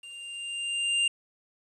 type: tone with level ramp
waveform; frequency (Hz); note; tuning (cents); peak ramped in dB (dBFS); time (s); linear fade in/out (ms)
square; 2794; F7; 0; -43 to -22; 0.03-1.08; 5
effects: resampled to 24000 Hz + 10-bit